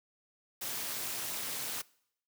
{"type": "noise with amplitude modulation", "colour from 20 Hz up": "white", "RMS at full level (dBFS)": -34, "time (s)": [0.61, 1.82], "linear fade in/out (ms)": 10, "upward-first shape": "sine", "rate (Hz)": 252, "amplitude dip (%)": 80, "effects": ["noise-tail reverb RT60 0.7 s tail -23 dB re dry", "high-pass 100 Hz 12 dB/octave"]}